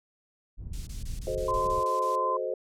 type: low-pass noise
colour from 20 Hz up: pink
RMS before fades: -36 dBFS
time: 0.57-1.84 s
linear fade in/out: 50 ms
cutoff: 110 Hz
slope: 12 dB/octave
type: noise bursts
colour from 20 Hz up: violet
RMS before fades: -36 dBFS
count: 9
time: 0.73-2.158 s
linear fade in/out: 5 ms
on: 140 ms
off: 21 ms
type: chord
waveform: sine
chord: F# diminished seventh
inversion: none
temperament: equal with one note detuned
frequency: 370 / 434.9 / 523.3 / 622.3 Hz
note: F#4 / A4 / C5 / Eb5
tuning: 0 / -20 / 0 / 0 cents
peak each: -36 / -35 / -31 / -36 dBFS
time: 1.27-2.54 s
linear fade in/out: 2 ms
type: tone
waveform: sine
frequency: 1031 Hz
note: C6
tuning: 26 cents flat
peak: -26 dBFS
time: 1.48-2.37 s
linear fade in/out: 5 ms
effects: low-pass 6000 Hz 12 dB/octave